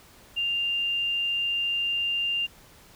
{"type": "tone", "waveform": "sine", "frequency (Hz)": 2794, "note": "F7", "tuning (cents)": 0, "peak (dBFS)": -24, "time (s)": [0.36, 2.47], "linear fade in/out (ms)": 20, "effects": ["pink hiss -53 dBFS RMS until 2.95 s"]}